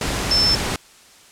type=tone in noise; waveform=sine; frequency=5300 Hz; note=E8; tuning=9 cents sharp; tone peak=-14 dBFS; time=0.31-0.55 s; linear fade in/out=2 ms; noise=pink; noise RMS=-23 dBFS; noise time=0.01-0.76 s; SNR=+6 dB; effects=white hiss -48 dBFS RMS until 1.31 s + low-pass 9000 Hz 12 dB/octave